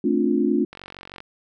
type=chord; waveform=sine; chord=D minor seventh; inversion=second; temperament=just; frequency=220.2 / 264.3 / 293.7 / 352.4 Hz; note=A3 / C4 / D4 / F4; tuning=+2 / +18 / 0 / +16 cents; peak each=-23 dBFS; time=0.04-0.65 s; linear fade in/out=5 ms
type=click train; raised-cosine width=0.3 ms; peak=-22 dBFS; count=23; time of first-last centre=0.73-1.204 s; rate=46.4 Hz
effects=none